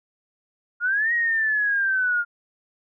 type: linear two-way sweep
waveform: sine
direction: up then down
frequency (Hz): 1396.9 to 1901 to 1405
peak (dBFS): -19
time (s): 0.8-2.25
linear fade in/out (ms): 50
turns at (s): 1.13
effects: none